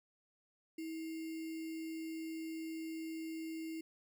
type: tone with sample-and-hold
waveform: sine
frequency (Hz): 322.5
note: E4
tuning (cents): -38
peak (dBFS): -40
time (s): 0.78-3.81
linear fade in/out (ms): 5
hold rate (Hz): 2450
effects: none